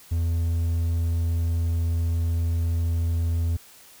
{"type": "tone", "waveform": "triangle", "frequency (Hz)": 83.7, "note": "E2", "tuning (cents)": 27, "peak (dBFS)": -19, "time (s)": [0.11, 3.57], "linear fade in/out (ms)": 10, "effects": ["white hiss -50 dBFS RMS until 4 s"]}